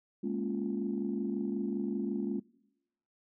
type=chord; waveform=sine; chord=Bb minor seventh; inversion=third; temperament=equal; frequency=207.7 / 233.1 / 277.2 / 349.2 Hz; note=Ab3 / Bb3 / Db4 / F4; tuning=0 / 0 / 0 / 0 cents; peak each=-34 / -37 / -37 / -37 dBFS; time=0.23-2.4 s; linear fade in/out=10 ms; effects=noise-tail reverb RT60 0.9 s tail -23 dB re dry + tanh soft clip ceiling -22 dBFS